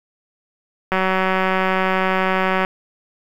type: click train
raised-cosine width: 0.5 ms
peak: -4 dBFS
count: 326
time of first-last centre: 0.92-2.649 s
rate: 188 Hz
effects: 7-bit